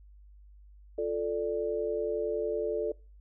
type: chord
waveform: sine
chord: D minor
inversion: first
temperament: equal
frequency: 349.2 / 440 / 587.3 Hz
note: F4 / A4 / D5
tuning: 0 / 0 / 0 cents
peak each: -36 / -30 / -34 dBFS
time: 0.98-2.92 s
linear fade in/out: 5 ms
effects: noise-tail reverb RT60 0.4 s tail -25 dB re dry + added 50 Hz sine -51 dBFS peak until 3.2 s